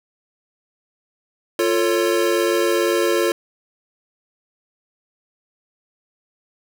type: chord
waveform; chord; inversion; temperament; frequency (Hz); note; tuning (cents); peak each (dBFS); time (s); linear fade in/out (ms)
square; F augmented; none; equal with one note detuned; 349.2 / 446.9 / 554.4; F4 / A4 / C#5; 0 / +27 / 0; -20 / -22 / -23; 1.59-3.32; 2
effects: none